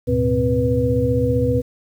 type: tone cluster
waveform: sine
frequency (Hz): 75.5 / 107.9 / 123.3 / 258.3 / 489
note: D2 / A2 / B2 / C4 / B4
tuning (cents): +48 / -33 / -2 / -22 / -17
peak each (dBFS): -25 / -23 / -22 / -22 / -19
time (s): 0.07-1.62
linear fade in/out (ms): 20
effects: 8-bit